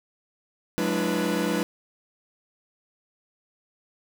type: tone cluster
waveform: 45% pulse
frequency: 181.7 / 210.4 / 296.4 / 335.6 / 491 Hz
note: F#3 / G#3 / D4 / E4 / B4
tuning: -31 / +23 / +16 / +31 / -10 cents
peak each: -30 dBFS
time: 0.78-1.63 s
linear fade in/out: 0 ms
effects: none